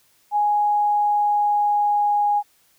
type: tone with pitch glide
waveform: sine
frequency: 830.6 to 825.3 Hz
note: G#5 to G#5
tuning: 0 to -11 cents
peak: -16 dBFS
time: 0.31-2.43 s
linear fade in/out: 50 ms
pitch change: -11 cents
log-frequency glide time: 0.63-2.26 s
effects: white hiss -60 dBFS RMS until 2.78 s